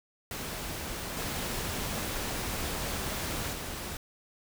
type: noise with level steps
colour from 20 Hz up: pink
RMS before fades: -37 / -34 / -38 dBFS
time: 0.31-3.97 s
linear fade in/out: 2 ms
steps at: 1.17 / 3.53 s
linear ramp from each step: 2 ms
effects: none